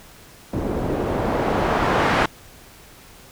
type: noise with low-pass filter sweep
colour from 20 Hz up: white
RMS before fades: -21 dBFS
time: 0.53-2.26 s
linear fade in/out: 5 ms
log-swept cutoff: 350 to 1500 Hz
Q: 0.8
effects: pink hiss -46 dBFS RMS until 3.31 s